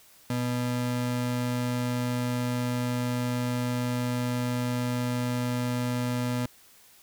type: ring-modulated tone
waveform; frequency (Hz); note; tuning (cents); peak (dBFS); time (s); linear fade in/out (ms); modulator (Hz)
square; 184.5; F#3; -5; -24; 0.3-6.46; 2; 63.1
effects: white hiss -56 dBFS RMS until 7.02 s

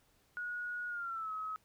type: tone with pitch glide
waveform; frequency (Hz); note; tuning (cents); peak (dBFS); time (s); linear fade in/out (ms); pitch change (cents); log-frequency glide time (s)
sine; 1452 to 1278.7; F#6 to D#6; -33 to +47; -37; 0.37-1.56; 0; -220; 0.88-1.32
effects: pink hiss -71 dBFS RMS until 1.64 s

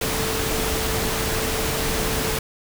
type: tone in noise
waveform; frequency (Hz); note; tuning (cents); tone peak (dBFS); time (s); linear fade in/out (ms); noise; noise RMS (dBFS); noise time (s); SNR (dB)
sine; 442.3; A4; +9; -29; 0.01-2.39; 5; pink; -24; 0.01-2.39; -8
effects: none

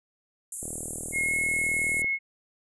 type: band-pass noise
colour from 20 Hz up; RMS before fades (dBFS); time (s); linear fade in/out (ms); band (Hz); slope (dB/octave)
white; -37; 0.52-2.02; 2; 7100 to 11000; 96
type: click train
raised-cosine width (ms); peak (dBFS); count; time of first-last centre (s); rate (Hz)
2; -26; 57; 0.63-2.044; 39.6
type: tone with pitch glide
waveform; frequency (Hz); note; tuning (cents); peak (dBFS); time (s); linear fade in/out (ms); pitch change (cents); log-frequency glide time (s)
sine; 2158 to 2176; C#7 to C#7; -47 to -33; -24; 1.12-2.19; 50; +14; 1.23-1.33
effects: none

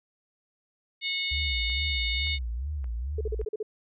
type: harmonic tone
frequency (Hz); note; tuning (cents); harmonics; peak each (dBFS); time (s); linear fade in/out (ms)
730; F#5; -24; 3 / 4 / 5 / 6; -31 / -36 / -32 / -38; 1.01-2.39; 50
type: tone with vibrato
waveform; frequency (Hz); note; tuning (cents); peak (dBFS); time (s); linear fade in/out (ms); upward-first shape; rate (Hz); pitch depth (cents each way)
sine; 65.5; C2; +2; -29; 1.31-3.45; 10; sine; 2.3; 250
type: click train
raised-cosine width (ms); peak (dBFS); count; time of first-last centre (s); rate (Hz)
0.5; -36; 4; 1.7-3.414; 1.75
type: tone bursts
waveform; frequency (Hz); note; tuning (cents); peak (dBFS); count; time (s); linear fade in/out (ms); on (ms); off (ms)
sine; 428.9; A4; -44; -28; 7; 3.18-3.629; 5; 29; 41
effects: none

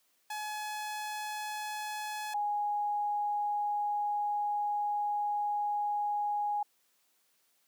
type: tone pair in turn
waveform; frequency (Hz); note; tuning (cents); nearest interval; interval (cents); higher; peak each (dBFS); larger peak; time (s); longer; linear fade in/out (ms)
sawtooth / sine; 848 / 827.7; G#5 / G#5; +36 / -6; unison; 42; first; -32 / -29; second; 0.3-2.34 / 2.34-6.63; second; 5
effects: white hiss -72 dBFS RMS until 7.67 s + high-pass 200 Hz 12 dB/octave

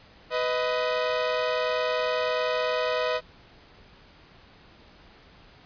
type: tone pair together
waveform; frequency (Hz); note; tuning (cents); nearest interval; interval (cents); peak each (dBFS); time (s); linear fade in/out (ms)
sawtooth; 498.1 / 628; B4 / D#5; +15 / +16; major third; 401; -23; 0.3-3.21; 50
effects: pink hiss -53 dBFS RMS until 5.65 s + resampled to 11025 Hz

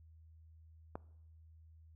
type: click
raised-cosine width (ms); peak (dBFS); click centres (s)
1; -27; 0.955
effects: noise-tail reverb RT60 0.8 s tail -22 dB re dry + added 80 Hz sine -57 dBFS peak until 1.95 s

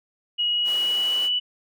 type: tone with pitch glide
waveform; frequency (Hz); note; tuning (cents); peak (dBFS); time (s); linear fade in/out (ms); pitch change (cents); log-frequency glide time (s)
sine; 2900 to 2961; F#7 to F#7; -35 to +1; -20; 0.38-1.4; 20; +36; 0.51-1.29
type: noise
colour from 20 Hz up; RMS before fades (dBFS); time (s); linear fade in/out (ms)
pink; -37; 0.64-1.3; 50
effects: high-pass 400 Hz 12 dB/octave

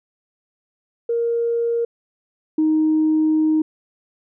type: tone pair in turn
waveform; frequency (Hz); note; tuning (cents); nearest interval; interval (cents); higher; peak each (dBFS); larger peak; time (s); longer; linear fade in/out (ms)
sine; 467.5 / 312; A#4 / D#4; +5 / +5; perfect fifth; 700; first; -17 / -13; second; 1.09-1.85 / 2.58-3.62; second; 5
effects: tanh soft clip ceiling -10 dBFS

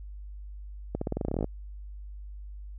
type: accelerating click train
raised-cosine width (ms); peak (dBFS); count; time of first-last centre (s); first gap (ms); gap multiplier
2; -16; 15; 0.95-1.444; 64; 0.9
effects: added 50 Hz sine -39 dBFS peak until 2.78 s

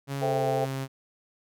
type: tone with pitch glide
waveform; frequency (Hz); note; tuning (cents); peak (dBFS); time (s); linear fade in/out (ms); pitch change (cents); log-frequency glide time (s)
sawtooth; 138.59 to 134.33; C#3 to C3; 0 to +46; -26; 0.07-0.88; 50; -54; 0.2-0.45
type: chord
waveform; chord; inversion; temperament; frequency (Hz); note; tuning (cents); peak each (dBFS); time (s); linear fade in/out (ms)
sine; A minor seventh; none; equal with one note detuned; 440 / 523.3 / 666.1 / 784; A4 / C5 / E5 / G5; 0 / 0 / +18 / 0; -30; 0.21-0.66; 20
effects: none

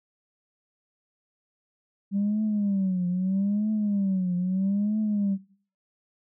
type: tone with vibrato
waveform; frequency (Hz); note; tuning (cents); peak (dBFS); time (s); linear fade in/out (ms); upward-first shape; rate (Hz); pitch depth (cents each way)
sine; 196; G3; 0; -21; 2.11-5.38; 50; triangle; 0.78; 180
effects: noise-tail reverb RT60 0.5 s tail -20 dB re dry + tanh soft clip ceiling -19 dBFS

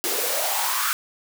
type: noise with high-pass filter sweep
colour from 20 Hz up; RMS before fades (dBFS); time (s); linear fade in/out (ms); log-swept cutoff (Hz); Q
white; -24; 0.04-0.93; 0; 350 to 1400; 5.4
effects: none

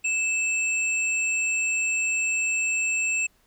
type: tone pair together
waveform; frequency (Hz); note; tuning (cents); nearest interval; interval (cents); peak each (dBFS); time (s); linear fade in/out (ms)
sine; 2637 / 7459; E7 / A#8; 0 / 0; octave + tritone; 1800; -23 / -29; 0.04-3.27; 10
effects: pink hiss -64 dBFS RMS until 3.46 s

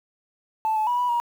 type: tone with pitch steps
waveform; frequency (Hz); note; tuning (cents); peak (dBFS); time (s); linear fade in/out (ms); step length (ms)
sine; 877 / 864 / 973 / 982 / 952; A5 / A5 / B5 / B5 / A#5; -6 / -32 / -26 / -10 / +36; -19; 0.65-1.2; 0; 110
effects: tanh soft clip ceiling -16 dBFS + 8-bit

